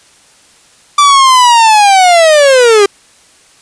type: linear sweep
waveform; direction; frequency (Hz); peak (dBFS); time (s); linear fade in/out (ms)
45% pulse; down; 1174.7 to 392; -3; 0.98-2.86; 5
effects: white hiss -44 dBFS RMS until 3.61 s + resampled to 22050 Hz